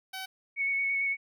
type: tone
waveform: 10% pulse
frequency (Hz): 760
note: F#5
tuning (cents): +46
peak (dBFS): -28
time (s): 0.13-0.26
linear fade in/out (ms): 10
type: tone with vibrato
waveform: sine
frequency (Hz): 2217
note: C#7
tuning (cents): 0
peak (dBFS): -26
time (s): 0.56-1.17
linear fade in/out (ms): 50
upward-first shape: square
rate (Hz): 8.9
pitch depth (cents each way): 11
effects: none